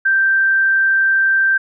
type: tone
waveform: sine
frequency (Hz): 1568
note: G6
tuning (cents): 0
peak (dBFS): -11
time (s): 0.05-1.58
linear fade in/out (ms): 10
effects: none